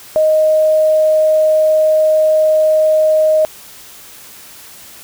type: tone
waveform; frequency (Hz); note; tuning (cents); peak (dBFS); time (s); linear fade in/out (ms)
sine; 623; D#5; +2; -8; 0.16-3.45; 0
effects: white hiss -37 dBFS RMS until 5.03 s